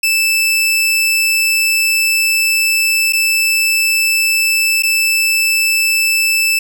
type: tone with dropouts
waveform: sawtooth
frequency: 2637 Hz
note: E7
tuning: in tune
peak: -8 dBFS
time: 0.03-6.59 s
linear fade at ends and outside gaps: 5 ms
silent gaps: 3.125-3.132 / 4.824-4.833 s
effects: none